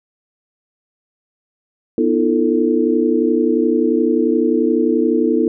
sine tone cluster, 245.5 / 308.3 / 339.8 / 445.3 Hz, B3 / D#4 / F4 / A4, -10 / -16 / -47 / +21 cents, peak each -18 dBFS, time 1.98-5.48 s, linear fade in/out 2 ms, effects none

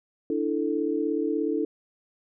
sine chord, D suspended second, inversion none, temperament just, 293.7 / 330.4 / 440.5 Hz, D4 / E4 / A4, 0 / +4 / +2 cents, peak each -28 dBFS, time 0.3-1.65 s, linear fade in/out 2 ms, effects none

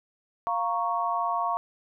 sine chord, Bb minor, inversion second, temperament equal, 698.5 / 932.3 / 1108.7 Hz, F5 / Bb5 / Db6, 0 / 0 / 0 cents, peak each -29 / -30 / -28 dBFS, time 0.47-1.57 s, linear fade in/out 0 ms, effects none

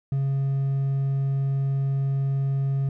triangle tone with hard clipping, 136.9 Hz, C#3, 21 cents flat, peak -22 dBFS, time 0.12-2.89 s, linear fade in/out 2 ms, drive 5 dB, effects none

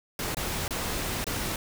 pink noise with dropouts, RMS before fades -31 dBFS, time 0.19-1.56 s, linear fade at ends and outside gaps 2 ms, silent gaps 0.347-0.369 / 0.68-0.707 / 1.243-1.267 s, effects none

